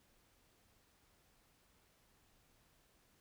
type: silence
effects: pink hiss -72 dBFS RMS until 3.2 s